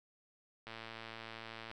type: click train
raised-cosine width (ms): 0.3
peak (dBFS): -30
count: 119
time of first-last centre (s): 0.67-1.714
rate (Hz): 113
effects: none